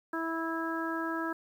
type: harmonic tone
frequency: 327.5 Hz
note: E4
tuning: 11 cents flat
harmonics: 1 / 2 / 3 / 4 / 5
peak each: -34 / -41 / -39 / -38 / -38 dBFS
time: 0.13-1.33 s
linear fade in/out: 5 ms
effects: 10-bit